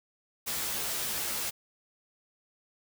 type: noise with comb filter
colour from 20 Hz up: white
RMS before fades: -33 dBFS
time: 0.46-1.51 s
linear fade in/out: 20 ms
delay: 14 ms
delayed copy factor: +0.95
effects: none